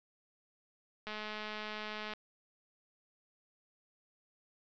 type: click train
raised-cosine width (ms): 0.3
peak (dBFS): -26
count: 228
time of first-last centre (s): 1.07-2.136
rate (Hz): 213
effects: resampled to 16000 Hz